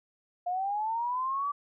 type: linear sweep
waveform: sine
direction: up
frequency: 701 to 1162 Hz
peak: -28 dBFS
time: 0.46-1.52 s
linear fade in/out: 10 ms
effects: none